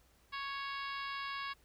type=harmonic tone; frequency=554.4 Hz; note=C#5; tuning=in tune; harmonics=2 / 3 / 4 / 5 / 6 / 7 / 8 / 9; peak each=-41 / -45 / -47 / -49 / -51 / -52 / -53 / -54 dBFS; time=0.32-1.54 s; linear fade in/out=20 ms; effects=added 60 Hz sine -69 dBFS peak until 1.64 s + pink hiss -69 dBFS RMS until 1.64 s